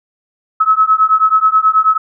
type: beating tone pair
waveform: sine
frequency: 1286 / 1295.3 Hz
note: E6 / E6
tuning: -43 / -31 cents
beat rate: 9.3 Hz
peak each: -11 dBFS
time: 0.6-1.98 s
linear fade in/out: 10 ms
effects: none